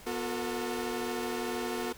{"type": "tone cluster", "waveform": "sawtooth", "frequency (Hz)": [245.1, 361.2, 448], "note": ["B3", "F#4", "A4"], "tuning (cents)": [-13, -42, 31], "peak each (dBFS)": [-33, -32, -33], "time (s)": [0.06, 1.93], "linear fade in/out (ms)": 10, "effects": ["pink hiss -51 dBFS RMS until 1.97 s"]}